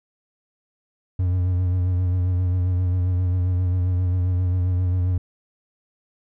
triangle tone with vibrato, 90.5 Hz, F#2, 38 cents flat, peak -16 dBFS, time 1.19-5.18 s, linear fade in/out 5 ms, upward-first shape sine, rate 7.5 Hz, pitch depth 37 cents each way, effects none

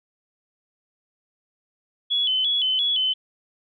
sine tone with vibrato, 3205 Hz, G7, 38 cents sharp, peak -19 dBFS, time 2.1-3.14 s, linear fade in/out 20 ms, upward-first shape square, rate 2.9 Hz, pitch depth 89 cents each way, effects none

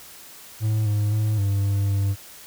triangle tone with pitch steps, 108.6 / 104.4 / 107.6 / 99.5 / 100.1 / 99.2 Hz, A2 / G#2 / A2 / G2 / G2 / G2, -22 / +10 / -38 / +26 / +37 / +21 cents, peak -17 dBFS, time 0.6-2.16 s, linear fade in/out 50 ms, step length 260 ms, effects white hiss -44 dBFS RMS until 2.46 s

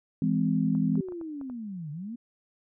sine chord, E augmented, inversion none, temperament just, 164.81 / 206 / 257.5 Hz, E3 / G#3 / B#3, 0 / -14 / -28 cents, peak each -27 dBFS, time 0.22-1.01 s, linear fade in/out 2 ms
clicks, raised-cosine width 1 ms, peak -34 dBFS, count 7, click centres 0.751 / 0.955 / 1.086 / 1.122 / 1.213 / 1.413 / 1.499 s
sine linear two-way sweep, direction down then up, 396.6 to 142.2 to 245.1 Hz, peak -34 dBFS, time 0.97-2.16 s, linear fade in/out 10 ms, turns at 1.91 s
effects none

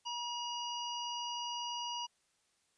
harmonic tone with a mistuned harmonic, 957 Hz, A#5, 45 cents sharp, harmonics 1 / 3 / 5 / 6, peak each -40 / -41 / -47 / -49 dBFS, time 0.05-2.07 s, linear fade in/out 20 ms, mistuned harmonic 6, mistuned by +22 cents, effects white hiss -75 dBFS RMS until 2.77 s + resampled to 22050 Hz

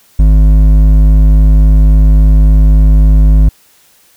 triangle tone with hard clipping, 51.8 Hz, G#1, 4 cents flat, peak -4 dBFS, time 0.19-3.49 s, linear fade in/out 5 ms, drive 12 dB, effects white hiss -47 dBFS RMS until 4.16 s

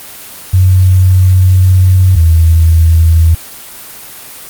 sine tone pair in turn, 92.5 / 81.74 Hz, F#2 / E2, 0 / -14 cents, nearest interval major second, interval 214 cents, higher first, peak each -3 dBFS, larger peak neither, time 0.53-2.16 / 2.16-3.35 s, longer first, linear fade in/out 10 ms, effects white hiss -29 dBFS RMS until 4.49 s + Opus 24 kbps

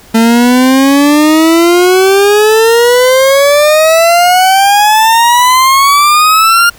40% pulse exponential sweep, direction up, 223.2 to 1414 Hz, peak -3 dBFS, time 0.14-6.7 s, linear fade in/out 10 ms, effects pink hiss -38 dBFS RMS until 6.78 s

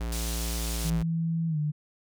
square tone, 57.6 Hz, A#1, 20 cents flat, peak -30 dBFS, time 0-1.03 s, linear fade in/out 10 ms
white band-pass noise, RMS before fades -37 dBFS, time 0.12-0.9 s, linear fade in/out 2 ms, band 2900 to 10000 Hz, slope 12 dB/octave
sine tone with pitch glide, 164.81 to 150.26 Hz, E3 to D3, 0 to +40 cents, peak -25 dBFS, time 0.84-1.72 s, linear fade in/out 20 ms, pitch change -160 cents, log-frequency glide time 1.48-1.58 s
effects none

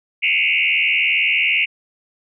sine tone with frequency modulation, 2489 Hz, D#7, in tune, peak -14 dBFS, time 0.22-1.66 s, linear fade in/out 20 ms, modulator 82.4 Hz, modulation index 4.4, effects none

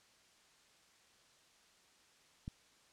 click, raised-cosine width 5 ms, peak -30 dBFS, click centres 2.479 s, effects white hiss -67 dBFS RMS until 2.92 s + low-pass 7000 Hz 12 dB/octave

